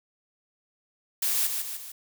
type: noise with echo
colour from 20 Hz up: blue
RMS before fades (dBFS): -26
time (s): 1.22-1.47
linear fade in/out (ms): 5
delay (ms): 150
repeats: 3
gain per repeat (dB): -5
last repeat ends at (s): 1.92
effects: none